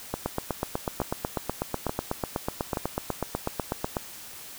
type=two click trains; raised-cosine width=1 ms; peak=-13 / -12 dBFS; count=4 / 31; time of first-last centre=0.14-2.772 / 0.26-3.968 s; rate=1.14 / 8.09 Hz; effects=white hiss -43 dBFS RMS until 4.58 s